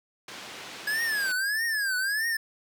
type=band-pass noise; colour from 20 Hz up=white; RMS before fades=-42 dBFS; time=0.28-1.32 s; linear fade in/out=2 ms; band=160 to 3900 Hz; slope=12 dB/octave
type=tone with vibrato; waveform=square; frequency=1661.2 Hz; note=G#6; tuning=in tune; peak=-26 dBFS; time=0.87-2.37 s; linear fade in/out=5 ms; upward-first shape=triangle; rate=1.6 Hz; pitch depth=210 cents each way
effects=none